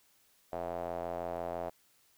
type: tone with band-pass filter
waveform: square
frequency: 43 Hz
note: F1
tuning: 26 cents flat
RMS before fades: -38 dBFS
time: 0.52-1.7 s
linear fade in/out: 10 ms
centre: 660 Hz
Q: 3.9
effects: white hiss -68 dBFS RMS until 2.17 s